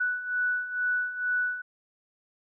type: beating tone pair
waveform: sine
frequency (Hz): 1480 / 1482.2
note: F#6 / F#6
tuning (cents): 0 / +3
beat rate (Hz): 2.2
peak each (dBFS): -32 / -27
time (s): 0-1.62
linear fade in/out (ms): 10
effects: none